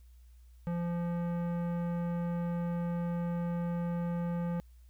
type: tone with tanh clipping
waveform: sine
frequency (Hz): 172.3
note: F3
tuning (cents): -23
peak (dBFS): -33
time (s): 0.67-4.6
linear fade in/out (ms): 0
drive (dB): 16
effects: added 60 Hz sine -53 dBFS peak until 4.89 s + white hiss -73 dBFS RMS until 4.89 s